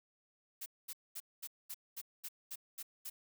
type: noise bursts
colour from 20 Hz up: blue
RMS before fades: -44 dBFS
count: 10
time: 0.61-3.1 s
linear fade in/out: 10 ms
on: 51 ms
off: 220 ms
effects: none